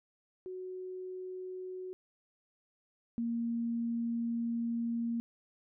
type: tone pair in turn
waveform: sine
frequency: 370 / 233.1 Hz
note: F#4 / A#3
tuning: 0 / 0 cents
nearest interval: minor sixth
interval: 800 cents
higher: first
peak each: -39 / -31 dBFS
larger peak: second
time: 0.46-1.93 / 3.18-5.2 s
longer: second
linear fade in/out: 0 ms
effects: none